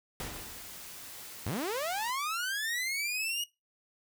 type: noise with exponential decay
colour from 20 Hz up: pink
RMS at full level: -37 dBFS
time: 0.2-1.08 s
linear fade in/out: 1 ms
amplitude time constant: 190 ms
type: noise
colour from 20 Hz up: white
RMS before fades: -46 dBFS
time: 0.33-2.11 s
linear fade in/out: 10 ms
type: linear sweep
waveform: sawtooth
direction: up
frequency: 72.9 to 2905 Hz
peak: -28 dBFS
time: 1.46-3.44 s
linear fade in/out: 5 ms
effects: noise-tail reverb RT60 0.2 s tail -18 dB re dry